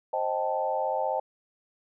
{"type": "chord", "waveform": "sine", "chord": "A half-diminished seventh", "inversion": "first", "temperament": "equal with one note detuned", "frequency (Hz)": [527.2, 622.3, 784, 880], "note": ["C5", "Eb5", "G5", "A5"], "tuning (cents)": [13, 0, 0, 0], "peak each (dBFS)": -31, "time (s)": [0.13, 1.2], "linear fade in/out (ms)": 5, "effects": []}